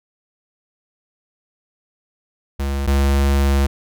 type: tone pair in turn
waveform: square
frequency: 69.3 / 69.3 Hz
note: C#2 / C#2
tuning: 0 / 0 cents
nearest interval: unison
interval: 0 cents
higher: neither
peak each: -20 / -14 dBFS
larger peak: second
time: 2.59-2.87 / 2.87-3.67 s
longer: second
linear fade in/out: 10 ms
effects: none